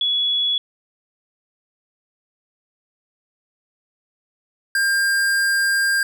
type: tone pair in turn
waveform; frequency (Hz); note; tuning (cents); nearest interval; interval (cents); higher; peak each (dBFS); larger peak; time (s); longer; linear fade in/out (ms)
sine / square; 3385 / 1600.5; G#7 / G6; +32 / +36; octave + minor second; 1296; first; -17; neither; 0.01-0.58 / 4.75-6.03; second; 2
effects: none